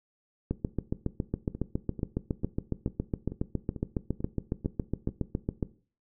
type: two click trains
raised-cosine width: 3 ms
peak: -15 / -24 dBFS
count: 38 / 9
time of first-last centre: 0.51-5.628 / 1.55-5.09 s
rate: 7.23 / 2.26 Hz
effects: noise-tail reverb RT60 0.4 s tail -17 dB re dry